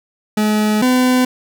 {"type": "tone pair in turn", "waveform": "40% pulse", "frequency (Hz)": [212.8, 253.1], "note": ["G#3", "B3"], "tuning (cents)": [42, 43], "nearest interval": "minor third", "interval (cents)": 301, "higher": "second", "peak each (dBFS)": [-12, -10], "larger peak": "second", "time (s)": [[0.37, 0.82], [0.82, 1.25]], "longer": "first", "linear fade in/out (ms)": 5, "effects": []}